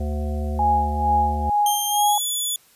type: harmonic tone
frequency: 74.2 Hz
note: D2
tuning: 18 cents sharp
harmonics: 1 / 3 / 5 / 7 / 9 / 10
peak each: -23 / -31 / -37 / -36 / -38 / -40 dBFS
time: 0-1.5 s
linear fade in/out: 5 ms
type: tone with tremolo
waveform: sine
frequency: 829 Hz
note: G#5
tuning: 3 cents flat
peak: -15 dBFS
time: 0.59-2.18 s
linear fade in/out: 2 ms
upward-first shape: sine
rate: 2.2 Hz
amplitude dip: 75%
type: tone with pitch glide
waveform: 10% pulse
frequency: 3173 to 3440 Hz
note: G7 to A7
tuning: +20 to -40 cents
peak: -15 dBFS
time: 1.66-2.56 s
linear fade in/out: 2 ms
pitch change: +140 cents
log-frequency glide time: 1.88-2.23 s
effects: white hiss -55 dBFS RMS until 2.75 s + resampled to 32000 Hz